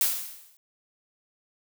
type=noise with exponential decay; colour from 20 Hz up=blue; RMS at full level=-21 dBFS; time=0.01-0.57 s; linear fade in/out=2 ms; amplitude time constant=120 ms; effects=none